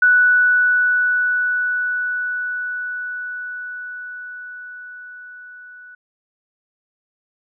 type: tone with level ramp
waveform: sine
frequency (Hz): 1480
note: F#6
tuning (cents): 0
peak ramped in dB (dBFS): -9 to -38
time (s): 0.02-5.95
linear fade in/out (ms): 5
effects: none